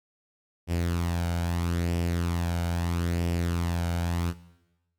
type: tone with flanger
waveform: sawtooth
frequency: 85.8 Hz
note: F2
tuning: 30 cents flat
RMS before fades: -27 dBFS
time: 0.67-4.34 s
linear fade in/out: 50 ms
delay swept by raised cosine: 0.37 to 1.35 ms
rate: 0.77 Hz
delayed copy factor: +0.5
effects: noise-tail reverb RT60 1.0 s tail -17 dB re dry + MP3 96 kbps